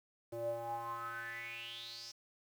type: tone with band-pass filter sweep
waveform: square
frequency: 116.54 Hz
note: A#2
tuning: in tune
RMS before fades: -43 dBFS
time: 0.32-2.12 s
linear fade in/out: 10 ms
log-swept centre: 470 to 5500 Hz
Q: 8.4
effects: 10-bit